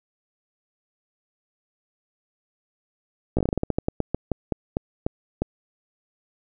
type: slowing click train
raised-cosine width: 2 ms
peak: -9 dBFS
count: 19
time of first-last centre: 3.37-5.42 s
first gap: 16 ms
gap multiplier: 1.2
effects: none